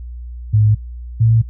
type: tone pair in turn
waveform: sine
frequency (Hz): 106.7 / 113.3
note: G#2 / A#2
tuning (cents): +47 / -49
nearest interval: minor second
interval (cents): 104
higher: second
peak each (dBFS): -9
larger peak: neither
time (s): 0.53-0.75 / 1.2-1.42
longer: neither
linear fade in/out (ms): 10
effects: noise-tail reverb RT60 0.1 s tail -19 dB re dry + added 60 Hz sine -27 dBFS peak until 1.49 s